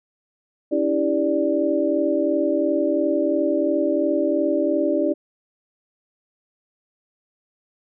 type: tone cluster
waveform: sine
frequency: 282.4 / 325.3 / 396.5 / 586 Hz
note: C#4 / E4 / G4 / D5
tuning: +32 / -23 / +20 / -4 cents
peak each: -24 / -22 / -26 / -22 dBFS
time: 0.71-5.14 s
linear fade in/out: 20 ms
effects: none